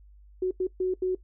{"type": "tone bursts at uneven times", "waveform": "sine", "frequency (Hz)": 370, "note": "F#4", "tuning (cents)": 0, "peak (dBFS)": -23, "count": 4, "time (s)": [[0.42, 0.51], [0.6, 0.67], [0.8, 0.94], [1.02, 1.15]], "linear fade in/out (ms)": 5, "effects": ["noise-tail reverb RT60 0.1 s tail -19 dB re dry", "added 50 Hz sine -50 dBFS peak until 1.23 s"]}